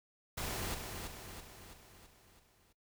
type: noise with echo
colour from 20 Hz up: pink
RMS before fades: -39 dBFS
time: 0.37-0.75 s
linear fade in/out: 10 ms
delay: 330 ms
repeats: 6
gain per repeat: -5 dB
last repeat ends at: 2.73 s
effects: noise-tail reverb RT60 0.1 s tail -18 dB re dry